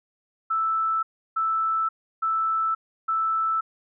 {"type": "tone bursts", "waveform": "sine", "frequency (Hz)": 1318.5, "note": "E6", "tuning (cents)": 0, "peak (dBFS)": -21, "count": 4, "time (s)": [0.5, 3.61], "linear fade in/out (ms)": 10, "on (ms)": 530, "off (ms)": 330, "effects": []}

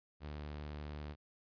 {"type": "tone with vibrato", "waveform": "sawtooth", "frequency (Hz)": 74.2, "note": "D2", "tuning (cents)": 18, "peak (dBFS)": -39, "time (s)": [0.2, 1.16], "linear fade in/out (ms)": 50, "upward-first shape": "sine", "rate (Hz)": 20, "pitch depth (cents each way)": 47, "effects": ["resampled to 11025 Hz"]}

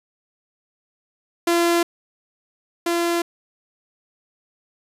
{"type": "tone pair in turn", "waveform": "sawtooth", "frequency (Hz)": [341.8, 341.8], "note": ["F4", "F4"], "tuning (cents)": [-37, -37], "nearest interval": "unison", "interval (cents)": 0, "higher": "neither", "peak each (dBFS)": [-12, -15], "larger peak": "first", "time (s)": [[1.47, 1.83], [2.86, 3.22]], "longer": "neither", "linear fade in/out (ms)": 5, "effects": ["resampled to 32000 Hz"]}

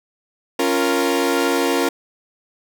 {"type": "chord", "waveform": "sawtooth", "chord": "Bb minor", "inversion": "first", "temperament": "equal", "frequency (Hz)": [277.2, 349.2, 466.2], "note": ["Db4", "F4", "Bb4"], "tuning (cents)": [0, 0, 0], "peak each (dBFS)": -17, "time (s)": [0.59, 1.89], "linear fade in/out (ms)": 5, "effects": []}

